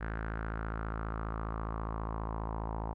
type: tone with low-pass filter sweep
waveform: sawtooth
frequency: 54.8 Hz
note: A1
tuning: 6 cents flat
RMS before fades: -37 dBFS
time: 0-2.94 s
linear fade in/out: 20 ms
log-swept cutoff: 1600 to 920 Hz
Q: 4.5
effects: none